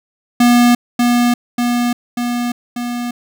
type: tone with echo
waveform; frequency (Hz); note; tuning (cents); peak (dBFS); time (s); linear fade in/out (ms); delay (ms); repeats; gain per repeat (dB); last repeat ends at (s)
square; 241.5; B3; -39; -8; 0.4-0.75; 5; 590; 4; -3; 3.11
effects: none